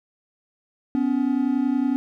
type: tone pair together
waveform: triangle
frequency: 251.3 / 282.1 Hz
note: B3 / C#4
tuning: +30 / +30 cents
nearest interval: major second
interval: 200 cents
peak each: -20 dBFS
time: 0.95-1.96 s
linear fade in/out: 0 ms
effects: none